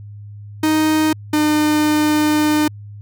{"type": "tone pair in turn", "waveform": "45% pulse", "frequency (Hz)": [311.1, 302.8], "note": ["D#4", "D#4"], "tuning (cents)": [0, -47], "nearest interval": "unison", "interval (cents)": 47, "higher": "first", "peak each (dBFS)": [-13, -13], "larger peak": "neither", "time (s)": [[0.63, 1.13], [1.33, 2.68]], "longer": "second", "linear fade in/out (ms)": 5, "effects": ["added 103 Hz sine -32 dBFS peak until 3.01 s"]}